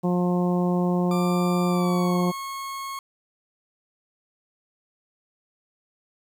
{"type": "harmonic tone", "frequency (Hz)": 178.1, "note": "F3", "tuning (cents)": 34, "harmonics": [1, 2, 3, 4, 5, 6], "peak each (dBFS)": [-21, -27, -31, -33, -35, -37], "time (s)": [0.03, 2.32], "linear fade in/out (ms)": 20}
{"type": "tone with pitch glide", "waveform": "40% pulse", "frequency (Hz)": [1184, 1092], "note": ["D6", "C#6"], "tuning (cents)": [14, -26], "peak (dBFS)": -30, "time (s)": [1.11, 2.99], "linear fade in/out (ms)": 2, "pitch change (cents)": -140, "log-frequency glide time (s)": [1.68, 2.19]}
{"effects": ["9-bit"]}